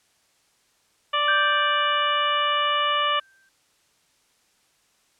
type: harmonic tone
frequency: 587.3 Hz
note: D5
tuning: in tune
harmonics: 1 / 2 / 3 / 4 / 5 / 6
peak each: -30 / -22 / -30 / -32 / -26 / -35 dBFS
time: 1.13-3.2 s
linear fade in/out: 10 ms
type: tone with exponential decay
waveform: sine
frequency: 1568 Hz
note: G6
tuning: in tune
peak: -19 dBFS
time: 1.28-3.49 s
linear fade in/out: 2 ms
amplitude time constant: 480 ms
effects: white hiss -64 dBFS RMS until 5.19 s + low-pass 9000 Hz 12 dB/octave